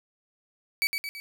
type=tone with echo; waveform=30% pulse; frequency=2283 Hz; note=D7; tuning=50 cents flat; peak=-20 dBFS; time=0.82-0.87 s; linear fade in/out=0 ms; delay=110 ms; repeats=3; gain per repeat=-5 dB; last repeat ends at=1.2 s; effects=none